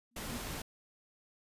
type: tone with exponential growth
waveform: sine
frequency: 236.2 Hz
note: A#3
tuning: 23 cents sharp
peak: -37 dBFS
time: 0.11-0.37 s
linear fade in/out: 5 ms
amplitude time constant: 56 ms
type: noise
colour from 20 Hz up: pink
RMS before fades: -41 dBFS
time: 0.16-0.62 s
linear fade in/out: 5 ms
effects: resampled to 32000 Hz